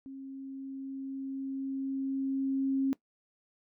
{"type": "tone with level ramp", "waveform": "sine", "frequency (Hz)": 269.6, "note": "C#4", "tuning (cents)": -48, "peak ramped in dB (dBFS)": [-41, -25], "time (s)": [0.06, 2.93], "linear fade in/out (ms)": 0, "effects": ["noise-tail reverb RT60 0.1 s tail -19 dB re dry"]}